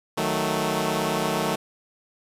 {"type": "chord", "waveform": "10% pulse", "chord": "D# diminished", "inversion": "none", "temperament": "equal", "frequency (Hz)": [155.56, 185, 220], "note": ["D#3", "F#3", "A3"], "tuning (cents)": [0, 0, 0], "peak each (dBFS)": [-19, -20, -18], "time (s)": [0.17, 1.56], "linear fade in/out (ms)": 10, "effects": ["resampled to 32000 Hz", "8-bit"]}